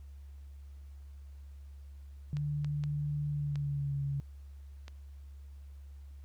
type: tone with pitch glide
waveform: sine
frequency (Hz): 146.83 to 139.8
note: D3 to C#3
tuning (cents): 0 to +15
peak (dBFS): -31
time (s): 2.33-4.2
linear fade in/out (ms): 0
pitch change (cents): -85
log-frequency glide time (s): 3.29-3.97
type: clicks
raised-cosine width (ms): 0.2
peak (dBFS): -30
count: 5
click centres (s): 2.369 / 2.646 / 2.838 / 3.557 / 4.881
effects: added 70 Hz sine -46 dBFS peak until 6.24 s + pink hiss -71 dBFS RMS until 6.24 s